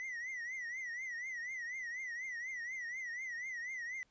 triangle tone with vibrato, 1975.5 Hz, B6, in tune, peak -38 dBFS, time 0-4.03 s, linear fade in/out 0 ms, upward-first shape triangle, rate 4.1 Hz, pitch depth 140 cents each way, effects pink hiss -74 dBFS RMS until 4.1 s + resampled to 16000 Hz

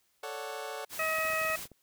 25% pulse chord, D major seventh, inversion second, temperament equal, 440 / 554.4 / 587.3 / 740 Hz, A4 / C#5 / D5 / F#5, 0 / 0 / 0 / 0 cents, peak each -38 / -39 / -41 / -39 dBFS, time 0.23-0.85 s, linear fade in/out 5 ms
white noise, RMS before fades -41 dBFS, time 0.89-1.68 s, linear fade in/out 50 ms
harmonic tone, 636 Hz, D#5, 38 cents sharp, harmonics 1 / 2 / 3 / 4, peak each -34 / -34 / -34 / -34 dBFS, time 0.99-1.56 s, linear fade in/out 5 ms
clicks, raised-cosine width 2 ms, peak -38 dBFS, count 10, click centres 1.186 / 1.252 / 1.303 / 1.335 / 1.416 / 1.451 / 1.501 / 1.592 / 1.655 / 1.717 s
effects white hiss -72 dBFS RMS until 1.82 s

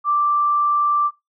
sine tone, 1174.7 Hz, D6, in tune, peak -15 dBFS, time 0.04-1.11 s, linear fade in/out 50 ms, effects noise-tail reverb RT60 0.2 s tail -19 dB re dry

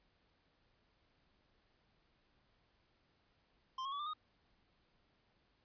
square tone with pitch steps, 1046.5 / 1092.2 / 1139.9 / 1189.7 / 1241.6 Hz, C6 / C#6 / C#6 / D6 / D#6, 0 / -26 / +48 / +22 / -4 cents, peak -40 dBFS, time 3.78-4.135 s, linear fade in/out 5 ms, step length 71 ms, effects pink hiss -75 dBFS RMS until 5.64 s + resampled to 11025 Hz

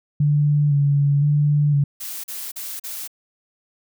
sine tone with vibrato, 144.7 Hz, D3, 25 cents flat, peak -14 dBFS, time 0.2-1.84 s, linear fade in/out 5 ms, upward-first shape square, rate 0.98 Hz, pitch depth 27 cents each way
blue noise bursts, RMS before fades -31 dBFS, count 4, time 2-3.077 s, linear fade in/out 10 ms, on 240 ms, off 39 ms
effects none

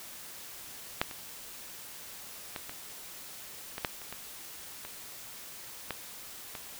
clicks, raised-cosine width 0.3 ms, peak -10 / -26 / -20 / -24 / -20 / -12 / -29 / -23 / -25 / -17 / -23 dBFS, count 11, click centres 1.015 / 1.112 / 2.562 / 2.695 / 3.781 / 3.848 / 4.017 / 4.126 / 4.85 / 5.907 / 6.552 s, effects white hiss -46 dBFS RMS until 6.79 s

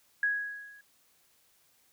sine tone with level ramp, 1661.2 Hz, G#6, in tune, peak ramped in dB -23 to -52 dBFS, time 0.23-0.81 s, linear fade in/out 2 ms, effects white hiss -67 dBFS RMS until 1.92 s

